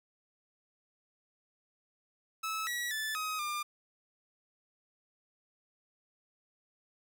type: tone with pitch steps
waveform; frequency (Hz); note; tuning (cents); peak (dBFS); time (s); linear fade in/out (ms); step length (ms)
sawtooth; 1301 / 1929 / 1748 / 1262 / 1199; E6 / B6 / A6 / D#6 / D6; -23 / -41 / -12 / +24 / +36; -30; 2.43-3.63; 10; 240
effects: none